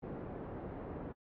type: low-pass noise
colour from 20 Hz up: white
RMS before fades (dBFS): -44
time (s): 0.02-1.13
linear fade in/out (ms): 20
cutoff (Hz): 480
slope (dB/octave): 12
effects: low-pass 2000 Hz 12 dB/octave + AAC 32 kbps